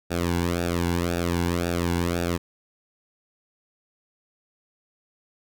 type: tone with flanger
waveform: sawtooth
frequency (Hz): 86.4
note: F2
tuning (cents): -18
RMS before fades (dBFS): -25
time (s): 0.1-2.38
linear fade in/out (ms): 20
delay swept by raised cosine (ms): 0.96 to 1.63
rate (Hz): 1.9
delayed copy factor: -0.9
effects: none